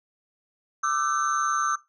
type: tone cluster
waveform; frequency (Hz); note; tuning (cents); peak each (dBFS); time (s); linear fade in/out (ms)
sine; 1185 / 1326 / 1526 / 6290; D6 / E6 / G6 / G8; +15 / +10 / -47 / +5; -24 / -25 / -31 / -33; 0.83-1.76; 10
effects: noise-tail reverb RT60 0.2 s tail -18 dB re dry + tanh soft clip ceiling -15 dBFS